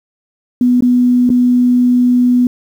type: tone with dropouts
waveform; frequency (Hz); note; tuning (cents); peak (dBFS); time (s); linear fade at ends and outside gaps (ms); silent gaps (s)
sine; 246.9; B3; 0; -7; 0.61-2.47; 2; 0.807-0.823 / 1.293-1.301
effects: 7-bit